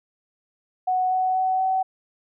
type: tone with pitch steps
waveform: sine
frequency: 740 / 745.6 / 751.2 / 756.9 Hz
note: F#5 / F#5 / F#5 / F#5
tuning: 0 / +13 / +26 / +39 cents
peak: -19 dBFS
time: 0.87-1.83 s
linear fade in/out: 10 ms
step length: 240 ms
effects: none